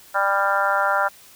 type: harmonic tone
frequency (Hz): 197.9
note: G3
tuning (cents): +17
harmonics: 3 / 4 / 5 / 6 / 7 / 8 / 9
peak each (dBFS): -25 / -24 / -25 / -30 / -21 / -29 / -33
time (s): 0.14-1.09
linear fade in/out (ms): 20
effects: white hiss -48 dBFS RMS until 1.35 s